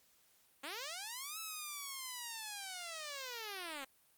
5% pulse linear two-way sweep, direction up then down, 259.3 to 1318.5 to 259.3 Hz, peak -31 dBFS, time 0.63-3.85 s, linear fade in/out 10 ms, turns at 1.39 s, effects white hiss -70 dBFS RMS until 4.17 s + Opus 48 kbps

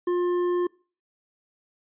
sine tone with hard clipping, 354.2 Hz, F4, 24 cents sharp, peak -23 dBFS, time 0.07-0.67 s, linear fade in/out 5 ms, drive 7 dB, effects noise-tail reverb RT60 0.4 s tail -24 dB re dry + resampled to 8000 Hz

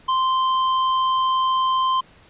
triangle tone with tanh clipping, 1042 Hz, C6, 7 cents flat, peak -19 dBFS, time 0.08-2.01 s, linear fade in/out 10 ms, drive 16 dB, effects pink hiss -51 dBFS RMS until 2.29 s + resampled to 8000 Hz

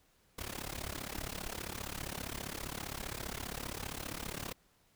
pink noise with amplitude modulation, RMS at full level -38 dBFS, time 0.38-4.53 s, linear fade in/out 10 ms, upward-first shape sine, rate 35.1 Hz, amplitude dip 90%, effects pink hiss -70 dBFS RMS until 4.95 s

